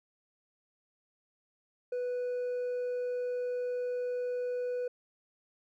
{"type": "tone with hard clipping", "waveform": "sine", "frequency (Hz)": 493.9, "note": "B4", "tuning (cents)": 0, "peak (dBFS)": -32, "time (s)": [1.92, 4.88], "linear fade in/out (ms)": 5, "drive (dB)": 2, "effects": []}